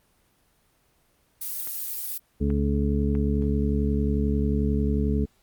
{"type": "noise", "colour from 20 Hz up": "violet", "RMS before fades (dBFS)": -31, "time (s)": [1.41, 2.18], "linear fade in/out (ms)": 5}
{"type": "clicks", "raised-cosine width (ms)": 0.5, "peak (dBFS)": -28, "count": 3, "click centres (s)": [1.673, 2.503, 3.152]}
{"type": "harmonic tone", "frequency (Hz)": 71.2, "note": "C#2", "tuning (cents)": 47, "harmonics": [1, 2, 3, 4, 6], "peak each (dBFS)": [-24, -29, -26, -31, -31], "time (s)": [2.4, 5.26], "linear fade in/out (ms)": 20}
{"effects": ["pink hiss -65 dBFS RMS until 5.42 s", "Opus 24 kbps"]}